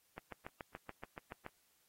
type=click train; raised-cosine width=0.5 ms; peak=-30 dBFS; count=10; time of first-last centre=0.18-1.464 s; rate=7.01 Hz; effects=white hiss -74 dBFS RMS until 1.88 s + AAC 48 kbps